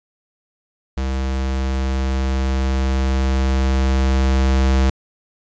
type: tone with level ramp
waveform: square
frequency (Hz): 66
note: C2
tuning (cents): +16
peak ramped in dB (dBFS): -20 to -13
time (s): 0.97-4.9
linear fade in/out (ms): 5
effects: resampled to 16000 Hz + 9-bit